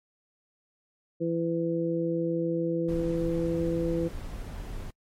harmonic tone, 167.1 Hz, E3, 24 cents sharp, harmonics 1 / 2 / 3, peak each -31 / -28 / -30 dBFS, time 1.2-4.09 s, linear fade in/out 20 ms
brown noise, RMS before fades -37 dBFS, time 2.88-4.91 s, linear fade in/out 10 ms
effects noise-tail reverb RT60 0.1 s tail -26 dB re dry + MP3 64 kbps

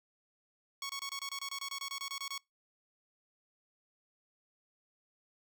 10% pulse tone bursts, 1108.7 Hz, C#6, in tune, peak -29 dBFS, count 16, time 0.82-2.379 s, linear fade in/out 2 ms, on 74 ms, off 25 ms, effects noise-tail reverb RT60 0.2 s tail -26 dB re dry

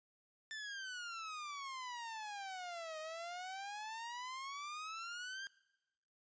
sawtooth exponential two-way sweep, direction down then up, 1780 to 620 to 1610 Hz, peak -40 dBFS, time 0.51-5.47 s, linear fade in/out 0 ms, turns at 2.99 s, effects noise-tail reverb RT60 1.0 s tail -22 dB re dry + resampled to 16000 Hz

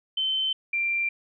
sine tone pair in turn, 3078 / 2367 Hz, G7 / D7, -32 / +13 cents, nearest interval perfect fourth, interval 455 cents, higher first, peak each -23 dBFS, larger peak neither, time 0.17-0.53 / 0.73-1.09 s, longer neither, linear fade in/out 5 ms, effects none

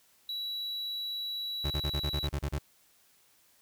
triangle tone, 3916 Hz, B7, 15 cents flat, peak -32 dBFS, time 0.29-2.27 s, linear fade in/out 2 ms
30% pulse tone bursts, 72.4 Hz, D2, 24 cents flat, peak -27 dBFS, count 10, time 1.64-2.587 s, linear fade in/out 10 ms, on 65 ms, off 33 ms
effects white hiss -65 dBFS RMS until 3.61 s

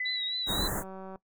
sine tone with exponential decay, 2007 Hz, B6, 27 cents sharp, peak -29 dBFS, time 0-0.69 s, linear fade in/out 5 ms, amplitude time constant 150 ms
sine tone with vibrato, 3900 Hz, B7, 23 cents flat, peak -30 dBFS, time 0.05-0.68 s, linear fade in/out 10 ms, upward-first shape triangle, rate 3.8 Hz, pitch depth 62 cents each way
pink band-stop noise, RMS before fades -32 dBFS, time 0.46-0.84 s, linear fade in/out 50 ms, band 1900 to 6600 Hz, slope 96 dB/octave
click train, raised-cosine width 1 ms, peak -30 dBFS, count 126, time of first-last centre 0.5-1.158 s, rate 190 Hz
effects noise-tail reverb RT60 0.1 s tail -19 dB re dry

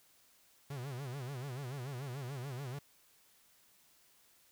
45% pulse tone with vibrato, 132.2 Hz, C3, 18 cents sharp, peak -40 dBFS, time 0.7-2.79 s, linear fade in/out 5 ms, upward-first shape sine, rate 6.9 Hz, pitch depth 160 cents each way, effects white hiss -67 dBFS RMS until 4.51 s

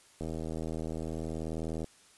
click train, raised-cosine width 2 ms, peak -24 dBFS, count 132, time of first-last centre 0.21-1.843 s, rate 80.2 Hz, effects white hiss -60 dBFS RMS until 2.17 s + resampled to 24000 Hz

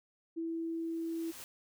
sine tone, 329.6 Hz, E4, in tune, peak -34 dBFS, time 0.36-1.32 s, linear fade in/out 20 ms
white noise with exponential growth, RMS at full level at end -46 dBFS, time 0.47-1.44 s, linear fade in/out 0 ms, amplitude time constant 210 ms
effects none

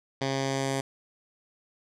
10% pulse tone with low-pass filter sweep, 135.4 Hz, C#3, 40 cents flat, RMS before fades -29 dBFS, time 0.21-0.81 s, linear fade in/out 5 ms, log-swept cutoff 4800 to 8900 Hz, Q 1.6, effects none

